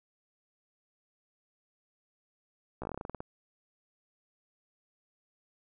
slowing click train, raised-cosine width 1 ms, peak -24 dBFS, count 13, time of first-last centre 2.82-3.205 s, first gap 15 ms, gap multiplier 1.13, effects none

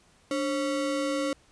square ring-modulated tone, 415.3 Hz, G#4, in tune, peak -24 dBFS, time 0.31-1.33 s, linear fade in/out 2 ms, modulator 123 Hz, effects pink hiss -61 dBFS RMS until 1.51 s + resampled to 22050 Hz

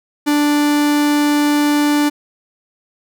45% pulse tone, 293.7 Hz, D4, in tune, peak -12 dBFS, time 0.26-2.1 s, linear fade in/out 20 ms, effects none

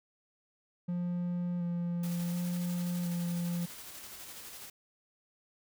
triangle tone with vibrato, 174.61 Hz, F3, in tune, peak -29 dBFS, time 0.88-3.66 s, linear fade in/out 10 ms, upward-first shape square, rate 0.69 Hz, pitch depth 14 cents each way
white noise with tremolo, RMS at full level -46 dBFS, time 2.03-4.7 s, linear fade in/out 5 ms, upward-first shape square, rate 12 Hz, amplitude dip 25%
effects none

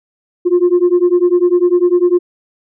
sine beating tone pair, 349.5 / 359.5 Hz, F4 / F#4, +1 / -50 cents, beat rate 10 Hz, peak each -10 dBFS, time 0.45-2.19 s, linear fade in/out 20 ms, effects tanh soft clip ceiling -4 dBFS

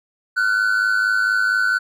triangle tone pair together, 1396.9 / 1501.2 Hz, F6 / F#6, 0 / +25 cents, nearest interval minor second, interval 125 cents, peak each -20 / -15 dBFS, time 0.36-1.79 s, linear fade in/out 20 ms, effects none

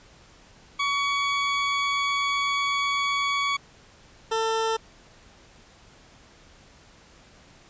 20% pulse tone pair in turn, 1127 / 447.3 Hz, C#6 / A4, +28 / +28 cents, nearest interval octave + major third, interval 1600 cents, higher first, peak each -18 dBFS, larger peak neither, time 0.79-3.57 / 4.31-4.77 s, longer first, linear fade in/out 10 ms, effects pink hiss -53 dBFS RMS until 7.69 s + resampled to 16000 Hz

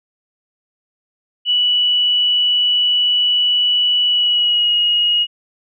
sine tone with pitch glide, 2951 to 2884 Hz, F#7 to F#7, -5 to -45 cents, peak -12 dBFS, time 1.45-5.27 s, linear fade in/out 50 ms, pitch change -40 cents, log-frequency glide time 4.06-4.76 s, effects none

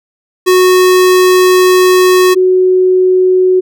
square / sine tone pair in turn, 367.6 / 369.9 Hz, F#4 / F#4, -11 / 0 cents, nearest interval unison, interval 11 cents, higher second, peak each -5 dBFS, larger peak neither, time 0.46-2.35 / 2.35-3.61 s, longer first, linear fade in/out 20 ms, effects none

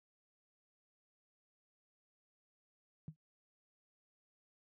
sine tone with exponential decay, 155.56 Hz, D#3, in tune, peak -38 dBFS, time 3.08-3.16 s, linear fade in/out 0 ms, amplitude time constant 16 ms, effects noise-tail reverb RT60 0.1 s tail -22 dB re dry + high-pass 80 Hz 12 dB/octave

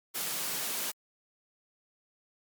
white high-pass noise, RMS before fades -34 dBFS, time 0.14-0.92 s, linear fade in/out 20 ms, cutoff 130 Hz, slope 96 dB/octave, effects Opus 48 kbps

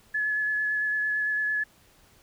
sine tone with vibrato, 1709 Hz, G#6, 49 cents sharp, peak -24 dBFS, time 0.14-1.64 s, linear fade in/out 10 ms, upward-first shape sine, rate 8.9 Hz, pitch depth 13 cents each way, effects pink hiss -59 dBFS RMS until 2.22 s

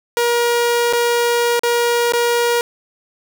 sawtooth tone with dropouts, 475.4 Hz, A#4, 34 cents sharp, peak -10 dBFS, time 0.17-2.61 s, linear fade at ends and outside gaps 1 ms, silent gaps 0.927-0.933 / 1.594-1.634 / 2.122-2.135 s, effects none

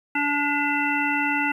harmonic tone with a mistuned harmonic, 288.7 Hz, D4, 30 cents flat, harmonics 1 / 3 / 5 / 7 / 9, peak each -27 / -27 / -27 / -27 / -27 dBFS, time 0.15-1.52 s, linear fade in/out 5 ms, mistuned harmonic 9, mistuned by +56 cents, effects 9-bit

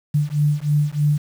sine beating tone pair, 146.3 / 149.5 Hz, D3 / D3, -6 / +31 cents, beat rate 3.2 Hz, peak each -19 dBFS, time 0.14-1.18 s, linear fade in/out 10 ms, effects 7-bit

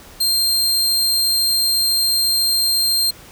sawtooth tone, 4182 Hz, C8, 2 cents flat, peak -12 dBFS, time 0.2-3.11 s, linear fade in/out 10 ms, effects pink hiss -42 dBFS RMS until 3.31 s

